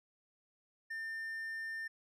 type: tone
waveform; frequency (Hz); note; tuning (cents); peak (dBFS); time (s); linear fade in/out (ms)
triangle; 1800; A6; +39; -37; 0.9-1.88; 10
effects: none